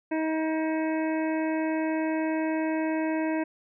harmonic tone with a mistuned harmonic, 316.7 Hz, D#4, 31 cents sharp, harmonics 1 / 2 / 3 / 5 / 6 / 7 / 8, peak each -26 / -32 / -36 / -40 / -42 / -43 / -44 dBFS, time 0.11-3.44 s, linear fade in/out 10 ms, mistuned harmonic 8, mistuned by +22 cents, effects none

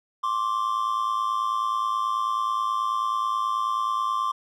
triangle tone pair together, 1054.7 / 1164 Hz, C6 / D6, +14 / -16 cents, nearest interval major second, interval 170 cents, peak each -24 dBFS, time 0.23-4.32 s, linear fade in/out 10 ms, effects none

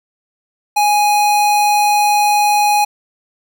square tone, 830.6 Hz, G#5, in tune, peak -11 dBFS, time 0.76-2.85 s, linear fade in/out 10 ms, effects none

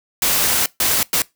white noise bursts at uneven times, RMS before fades -17 dBFS, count 3, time 0.22-0.66 / 0.8-1.03 / 1.13-1.22 s, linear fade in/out 2 ms, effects noise-tail reverb RT60 0.2 s tail -22 dB re dry

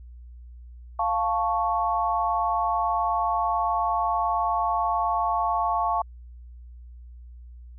sine chord, F augmented, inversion none, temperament equal, 698.5 / 880 / 1108.7 Hz, F5 / A5 / C#6, 0 / 0 / 0 cents, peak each -26 dBFS, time 0.99-6.02 s, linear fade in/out 5 ms, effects added 60 Hz sine -41 dBFS peak until 7.78 s

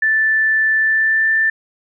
sine tone with pitch glide, 1760 to 1775.3 Hz, A6 to A6, 0 to +15 cents, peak -12 dBFS, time 0.02-1.5 s, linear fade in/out 5 ms, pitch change +15 cents, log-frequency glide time 0.77-1.31 s, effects none

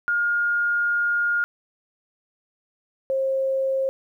sine tone pair in turn, 1420 / 534.1 Hz, F6 / C5, +28 / +36 cents, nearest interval octave + perfect fourth, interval 1692 cents, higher first, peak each -19 / -20 dBFS, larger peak first, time 0.08-1.44 / 3.1-3.89 s, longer first, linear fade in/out 0 ms, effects 10-bit

